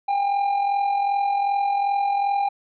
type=tone with amplitude modulation; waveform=triangle; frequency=802 Hz; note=G5; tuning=39 cents sharp; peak=-15 dBFS; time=0.08-2.49 s; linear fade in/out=10 ms; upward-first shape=sine; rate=42.6 Hz; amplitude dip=50%; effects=resampled to 11025 Hz